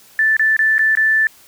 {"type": "tone with dropouts", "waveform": "sine", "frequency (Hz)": 1760, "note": "A6", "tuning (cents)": 0, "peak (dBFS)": -11, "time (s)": [0.19, 1.27], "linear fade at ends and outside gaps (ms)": 1, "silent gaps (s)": [[0.367, 0.395], [0.566, 0.591], [0.782, 0.792], [0.952, 0.972]], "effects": ["white hiss -47 dBFS RMS until 1.47 s"]}